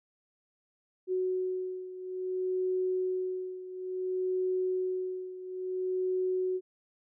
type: beating tone pair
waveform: sine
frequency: 370 / 370.58 Hz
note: F#4 / F#4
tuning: 0 / +3 cents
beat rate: 0.58 Hz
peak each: -31 / -35 dBFS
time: 1.07-6.61 s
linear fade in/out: 50 ms
effects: none